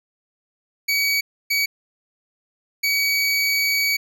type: tone bursts at uneven times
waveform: 25% pulse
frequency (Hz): 2266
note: C#7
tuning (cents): +37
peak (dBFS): -14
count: 3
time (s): 0.88-1.21 / 1.5-1.66 / 2.83-3.97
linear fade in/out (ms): 10
effects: none